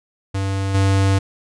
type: tone with level steps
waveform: square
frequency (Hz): 97.3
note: G2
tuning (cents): -12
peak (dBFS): -20 / -14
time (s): 0.34-1.19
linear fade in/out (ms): 10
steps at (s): 0.74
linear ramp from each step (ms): 10
effects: resampled to 22050 Hz